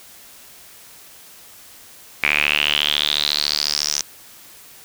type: tone with band-pass filter sweep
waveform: sawtooth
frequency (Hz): 74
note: D2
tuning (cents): +14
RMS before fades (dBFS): -20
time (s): 2.23-4.02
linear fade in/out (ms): 5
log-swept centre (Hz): 2300 to 5900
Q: 7.5
effects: white hiss -44 dBFS RMS until 4.84 s